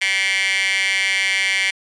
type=tone with high-pass filter; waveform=15% pulse; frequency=193.1 Hz; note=G3; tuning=26 cents flat; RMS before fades=-19 dBFS; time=0.01-1.71 s; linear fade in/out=10 ms; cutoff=2300 Hz; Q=6; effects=resampled to 22050 Hz